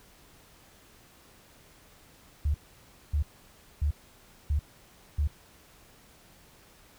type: tone bursts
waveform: sine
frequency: 73.42 Hz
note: D2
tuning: in tune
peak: -23 dBFS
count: 5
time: 2.45-5.275 s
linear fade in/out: 5 ms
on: 93 ms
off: 590 ms
effects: pink hiss -57 dBFS RMS until 6.98 s